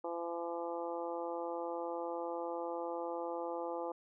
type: harmonic tone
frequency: 170 Hz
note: F3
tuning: 46 cents flat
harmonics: 2 / 3 / 4 / 5 / 6 / 7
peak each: -43 / -40 / -46 / -43 / -49 / -50 dBFS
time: 0.04-3.92 s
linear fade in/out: 5 ms
effects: none